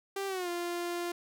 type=tone with pitch glide; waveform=sawtooth; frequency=392.6 to 347.8 Hz; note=G4 to F4; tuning=+3 to -7 cents; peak=-29 dBFS; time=0.16-1.12 s; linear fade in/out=5 ms; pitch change=-210 cents; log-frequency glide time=0.27-0.49 s; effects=none